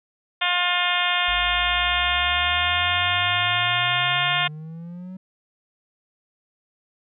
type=harmonic tone; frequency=355.1 Hz; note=F4; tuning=29 cents sharp; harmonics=2 / 3 / 4 / 5 / 6 / 7 / 8 / 9 / 10; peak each=-28 / -28 / -28 / -28 / -28 / -28 / -28 / -28 / -28 dBFS; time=0.41-4.48 s; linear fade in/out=10 ms
type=exponential sweep; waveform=triangle; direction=up; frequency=51.91 to 188.8 Hz; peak=-31 dBFS; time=1.28-5.17 s; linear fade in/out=5 ms
effects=none